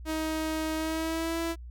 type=tone with pitch glide; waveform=sawtooth; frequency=315.4 to 332.2 Hz; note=D#4 to E4; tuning=+24 to +13 cents; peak=-25 dBFS; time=0.05-1.56 s; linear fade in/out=50 ms; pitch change=+89 cents; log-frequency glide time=0.76-1.4 s; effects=added 60 Hz sine -40 dBFS peak until 1.7 s

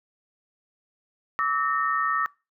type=tone cluster; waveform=sine; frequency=1150 / 1290 / 1831 Hz; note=D6 / E6 / A#6; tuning=-37 / -38 / -32 cents; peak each=-26 / -25 / -28 dBFS; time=1.39-2.26 s; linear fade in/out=0 ms; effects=noise-tail reverb RT60 0.3 s tail -24 dB re dry

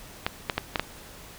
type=clicks; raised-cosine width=0.3 ms; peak=-8 dBFS; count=5; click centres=0.265 / 0.498 / 0.58 / 0.758 / 0.796 s; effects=pink hiss -46 dBFS RMS until 1.38 s

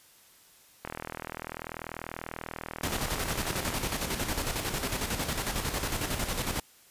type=click train; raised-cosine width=0.5 ms; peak=-20 dBFS; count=117; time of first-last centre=0.85-3.728 s; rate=40.3 Hz
type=noise with tremolo; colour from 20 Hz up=pink; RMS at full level=-30 dBFS; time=2.83-6.6 s; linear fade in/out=5 ms; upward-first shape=square; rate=11 Hz; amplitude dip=50%
effects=white hiss -58 dBFS RMS until 6.9 s + resampled to 32000 Hz

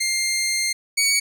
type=tone pair in turn; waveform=15% pulse; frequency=2110 / 2248 Hz; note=C7 / C#7; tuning=+14 / +24 cents; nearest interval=minor second; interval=110 cents; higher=second; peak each=-14 / -10 dBFS; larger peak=second; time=0-0.73 / 0.97-1.2 s; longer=first; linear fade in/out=10 ms; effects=none

